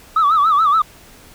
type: tone with vibrato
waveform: sine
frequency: 1224 Hz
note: D#6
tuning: 29 cents flat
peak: -9 dBFS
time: 0.16-0.82 s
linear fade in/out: 5 ms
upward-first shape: sine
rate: 7 Hz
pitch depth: 140 cents each way
effects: tanh soft clip ceiling -8 dBFS + pink hiss -44 dBFS RMS until 1.34 s